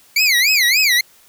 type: tone with vibrato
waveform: 25% pulse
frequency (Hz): 2209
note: C#7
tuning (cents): -7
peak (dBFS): -8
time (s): 0.16-1.01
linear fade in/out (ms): 5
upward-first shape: sine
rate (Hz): 3.5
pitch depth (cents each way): 260
effects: white hiss -50 dBFS RMS until 1.28 s